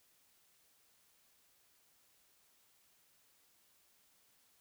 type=silence; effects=white hiss -71 dBFS RMS until 4.6 s